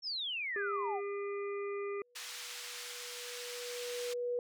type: exponential sweep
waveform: sine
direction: down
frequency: 5530 to 700 Hz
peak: -35 dBFS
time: 0.02-1.01 s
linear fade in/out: 50 ms
type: harmonic tone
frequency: 402.9 Hz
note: G4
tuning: 48 cents sharp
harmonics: 1 / 3 / 5 / 6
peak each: -36 / -46 / -50 / -52 dBFS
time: 0.56-2.02 s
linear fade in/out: 2 ms
type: tone with exponential growth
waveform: sine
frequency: 486.6 Hz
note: B4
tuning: 26 cents flat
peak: -31 dBFS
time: 1.81-4.39 s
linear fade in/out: 1 ms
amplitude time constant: 560 ms
type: band-pass noise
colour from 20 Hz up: white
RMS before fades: -45 dBFS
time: 2.15-4.14 s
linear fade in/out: 10 ms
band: 1400 to 6000 Hz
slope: 12 dB/octave
effects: none